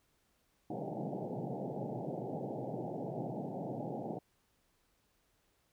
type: band-pass noise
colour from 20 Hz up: pink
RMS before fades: -40 dBFS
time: 0.7-4.19 s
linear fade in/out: 5 ms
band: 120 to 840 Hz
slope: 96 dB/octave
effects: pink hiss -75 dBFS RMS until 5.72 s